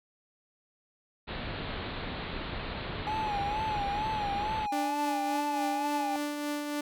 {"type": "low-pass noise", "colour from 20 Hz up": "pink", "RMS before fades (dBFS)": -37, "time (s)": [1.27, 4.67], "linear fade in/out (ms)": 20, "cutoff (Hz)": 4300, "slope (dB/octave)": 96}
{"type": "tone with vibrato", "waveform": "triangle", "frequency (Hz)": 837, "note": "G#5", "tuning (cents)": 13, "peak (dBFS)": -28, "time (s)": [3.07, 6.16], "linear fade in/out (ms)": 0, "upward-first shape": "sine", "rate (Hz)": 2.2, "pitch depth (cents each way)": 78}
{"type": "tone with tremolo", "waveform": "sawtooth", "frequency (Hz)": 293.7, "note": "D4", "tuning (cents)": 0, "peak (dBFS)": -26, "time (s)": [4.72, 6.81], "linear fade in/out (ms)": 5, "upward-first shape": "triangle", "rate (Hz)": 3.5, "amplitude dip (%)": 40}
{"effects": []}